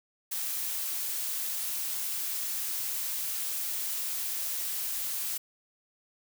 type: noise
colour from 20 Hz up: blue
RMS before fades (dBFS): -33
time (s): 0.31-5.38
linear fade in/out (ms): 10
effects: none